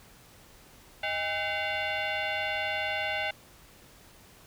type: tone with frequency modulation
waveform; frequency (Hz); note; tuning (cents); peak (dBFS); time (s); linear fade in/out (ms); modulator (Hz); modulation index
sine; 627; D#5; +13; -28; 1.03-3.31; 5; 717; 3.7
effects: pink hiss -55 dBFS RMS until 4.46 s